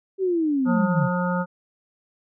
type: linear sweep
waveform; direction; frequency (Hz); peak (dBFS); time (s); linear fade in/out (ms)
sine; down; 391.2 to 127; -19; 0.18-1.09; 50
type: harmonic tone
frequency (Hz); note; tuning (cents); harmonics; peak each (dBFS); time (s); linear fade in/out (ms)
178.8; F3; +41; 1 / 3 / 5 / 7 / 8; -23 / -28 / -30 / -31 / -32; 0.65-1.46; 50
effects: none